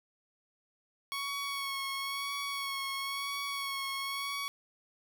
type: tone with vibrato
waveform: 15% pulse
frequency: 1108.7 Hz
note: C#6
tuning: in tune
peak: -28 dBFS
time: 1.12-4.48 s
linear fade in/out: 0 ms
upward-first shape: sine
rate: 0.99 Hz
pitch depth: 25 cents each way
effects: none